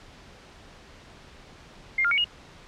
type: tone with pitch steps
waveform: sine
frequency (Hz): 2115 / 1400 / 2239 / 2870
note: C7 / F6 / C#7 / F7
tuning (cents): +18 / +4 / +17 / +47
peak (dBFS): -20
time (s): 1.98-2.244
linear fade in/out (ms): 5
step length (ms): 66
effects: pink hiss -49 dBFS RMS until 2.67 s + low-pass 5000 Hz 12 dB/octave